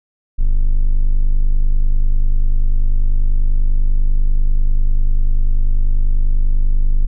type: tone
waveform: triangle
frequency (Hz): 25.09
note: G0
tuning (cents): +41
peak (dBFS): -7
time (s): 0.38-7.07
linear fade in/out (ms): 20
effects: none